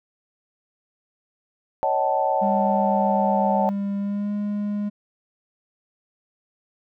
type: chord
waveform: sine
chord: D# half-diminished seventh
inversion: third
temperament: equal with one note detuned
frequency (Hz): 554.4 / 622.3 / 759.5 / 880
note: C#5 / D#5 / F#5 / A5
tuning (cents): 0 / 0 / +45 / 0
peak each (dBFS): -25 / -26 / -24 / -23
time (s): 1.83-3.69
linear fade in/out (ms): 0
type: tone with pitch glide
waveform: triangle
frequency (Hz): 200 to 206.2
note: G3 to G#3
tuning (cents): +35 to -12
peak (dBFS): -21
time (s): 2.41-4.9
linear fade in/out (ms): 20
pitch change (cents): +53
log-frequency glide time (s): 3.98-4.32
effects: none